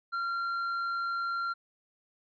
sine tone with hard clipping, 1378 Hz, F6, 24 cents flat, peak -31 dBFS, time 0.12-1.54 s, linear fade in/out 20 ms, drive 4 dB, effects resampled to 16000 Hz

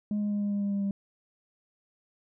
sine tone with pitch steps, 208.3 / 206.9 / 205.4 / 204 / 202.6 / 201.2 / 199.81 / 198.43 Hz, G#3 / G#3 / G#3 / G#3 / G#3 / G3 / G3 / G3, +5 / -6 / -19 / -31 / -43 / +45 / +33 / +21 cents, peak -24 dBFS, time 0.11-0.91 s, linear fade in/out 2 ms, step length 100 ms, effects tanh soft clip ceiling -25 dBFS

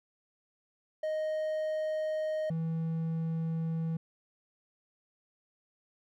triangle tone pair in turn, 622.3 / 162.93 Hz, D#5 / E3, 0 / -20 cents, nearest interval octave + major seventh, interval 2320 cents, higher first, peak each -28 dBFS, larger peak neither, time 1.03-2.5 / 2.5-3.97 s, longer neither, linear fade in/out 5 ms, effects none

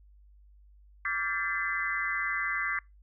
sine tone cluster, 1157 / 1384 / 1588 / 1759 / 2029 Hz, D6 / F6 / G6 / A6 / B6, -26 / -16 / +22 / -1 / +46 cents, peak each -35 / -39 / -35 / -36 / -32 dBFS, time 1.05-2.79 s, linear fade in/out 2 ms, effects noise-tail reverb RT60 0.2 s tail -24 dB re dry + added 50 Hz sine -54 dBFS peak until 3.02 s

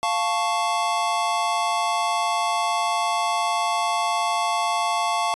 square chord, F augmented, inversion none, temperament equal, 698.5 / 880 / 1108.7 Hz, F5 / A5 / C#6, 0 / 0 / 0 cents, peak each -26 dBFS, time 0.03-5.34 s, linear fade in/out 0 ms, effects resampled to 24000 Hz

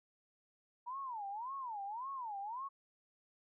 sine tone with vibrato, 932 Hz, A#5, 1 cent flat, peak -40 dBFS, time 0.86-2.69 s, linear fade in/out 20 ms, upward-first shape sine, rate 1.8 Hz, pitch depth 290 cents each way, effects none

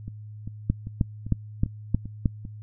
two click trains, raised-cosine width 5 ms, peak -9 / -23 dBFS, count 6 / 7, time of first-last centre 0.7-2.258 / 0.08-2.452 s, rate 3.21 / 2.53 Hz, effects noise-tail reverb RT60 0.1 s tail -24 dB re dry + added 106 Hz sine -38 dBFS peak until 2.62 s

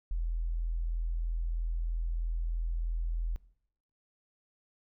sine tone, 41.56 Hz, E1, 15 cents sharp, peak -29 dBFS, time 0.11-3.36 s, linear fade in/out 0 ms, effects noise-tail reverb RT60 0.8 s tail -22 dB re dry

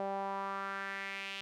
sawtooth tone with band-pass filter sweep, 196 Hz, G3, in tune, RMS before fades -39 dBFS, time 0-1.41 s, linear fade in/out 0 ms, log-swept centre 660 to 3000 Hz, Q 3, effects none

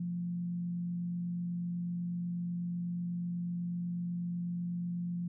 sine tone with frequency modulation, 174.61 Hz, F3, in tune, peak -33 dBFS, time 0-5.28 s, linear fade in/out 5 ms, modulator 48.1 Hz, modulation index 0.22, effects none

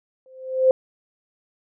sine tone with exponential growth, 520 Hz, C5, 11 cents flat, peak -9 dBFS, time 0.26-0.71 s, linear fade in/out 1 ms, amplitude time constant 97 ms, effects none

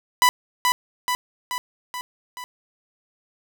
sawtooth tone with echo, 993 Hz, B5, 9 cents sharp, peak -9 dBFS, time 0.22-0.29 s, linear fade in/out 0 ms, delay 430 ms, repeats 5, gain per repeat -4 dB, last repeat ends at 2.44 s, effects none

